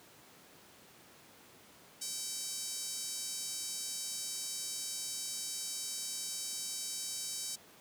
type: tone with high-pass filter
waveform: 5% pulse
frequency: 770 Hz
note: G5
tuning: 31 cents flat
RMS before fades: -40 dBFS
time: 2.01-7.56 s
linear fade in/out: 10 ms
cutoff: 5400 Hz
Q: 1.1
effects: pink hiss -58 dBFS RMS until 7.8 s + high-pass 150 Hz 12 dB/octave